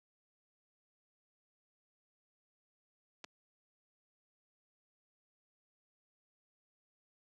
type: clicks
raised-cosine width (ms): 0.2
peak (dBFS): -30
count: 2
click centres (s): 3.242 / 3.245
effects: high-pass 150 Hz 12 dB/octave